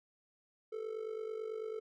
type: tone with amplitude modulation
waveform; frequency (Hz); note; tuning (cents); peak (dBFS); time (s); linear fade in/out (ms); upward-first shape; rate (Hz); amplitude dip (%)
triangle; 440; A4; 0; -33; 0.72-1.8; 10; sine; 49.1; 75
effects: none